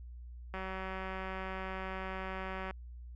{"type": "click train", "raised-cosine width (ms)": 0.5, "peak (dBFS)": -26, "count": 411, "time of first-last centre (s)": [0.54, 2.709], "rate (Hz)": 189, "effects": ["added 60 Hz sine -45 dBFS peak until 3.15 s"]}